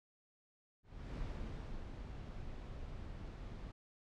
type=noise with ADSR envelope; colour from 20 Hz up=brown; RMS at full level=-42 dBFS; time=0.83-3.72 s; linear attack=330 ms; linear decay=690 ms; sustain=-5 dB; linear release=9 ms; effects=low-pass 5000 Hz 12 dB/octave